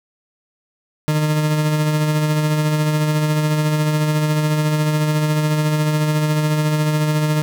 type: tone with tremolo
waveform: 40% pulse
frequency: 152.5 Hz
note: D#3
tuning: 34 cents flat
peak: -13 dBFS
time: 1.08-7.42 s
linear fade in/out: 0 ms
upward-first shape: sine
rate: 14 Hz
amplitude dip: 35%
effects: none